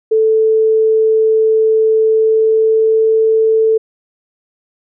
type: tone with pitch glide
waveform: sine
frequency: 440 to 442.5 Hz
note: A4 to A4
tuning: 0 to +10 cents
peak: -8 dBFS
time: 0.11-3.78 s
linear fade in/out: 10 ms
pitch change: +10 cents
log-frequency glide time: 2.03-3.12 s
effects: none